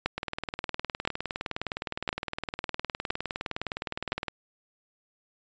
two click trains, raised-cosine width 0.3 ms, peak -15 / -10 dBFS, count 81 / 5, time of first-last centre 0.18-4.283 / 0.06-4.121 s, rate 19.5 / 0.985 Hz, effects resampled to 16000 Hz

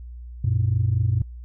sine tone pair together, 94.4 / 118.94 Hz, F#2 / A#2, +35 / +35 cents, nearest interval major third, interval 400 cents, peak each -20 dBFS, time 0.44-1.22 s, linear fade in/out 5 ms, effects tanh soft clip ceiling -12 dBFS + added 60 Hz sine -35 dBFS peak until 1.44 s

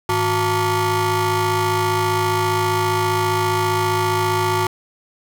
25% pulse ring-modulated tone, 261.8 Hz, C4, 1 cent sharp, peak -10 dBFS, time 0.09-4.67 s, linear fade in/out 2 ms, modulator 627 Hz, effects none

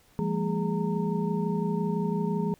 sine tone cluster, 168.9 / 201 / 226.8 / 415.4 / 919 Hz, E3 / G3 / A#3 / G#4 / A#5, +42 / +44 / -47 / 0 / -25 cents, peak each -29 / -30 / -34 / -32 / -37 dBFS, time 0.19-2.54 s, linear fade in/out 0 ms, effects pink hiss -61 dBFS RMS until 2.59 s

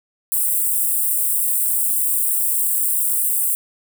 white high-pass noise, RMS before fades -19 dBFS, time 0.32-3.55 s, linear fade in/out 0 ms, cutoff 7900 Hz, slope 96 dB/octave, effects none

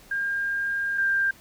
sine tone pair in turn, 1607 / 1589.5 Hz, G6 / G6, +43 / +24 cents, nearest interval unison, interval 19 cents, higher first, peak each -24 / -20 dBFS, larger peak second, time 0.11-0.98 / 0.98-1.31 s, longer first, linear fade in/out 5 ms, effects pink hiss -52 dBFS RMS until 1.4 s

